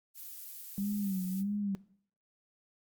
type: noise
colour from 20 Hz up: violet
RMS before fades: -46 dBFS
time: 0.14-1.44 s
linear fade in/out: 50 ms
type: tone with vibrato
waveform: sine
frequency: 195.2 Hz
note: G3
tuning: 7 cents flat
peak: -31 dBFS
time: 0.78-1.75 s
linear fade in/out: 0 ms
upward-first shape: sine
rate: 1.6 Hz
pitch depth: 100 cents each way
effects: noise-tail reverb RT60 0.6 s tail -19 dB re dry + Opus 48 kbps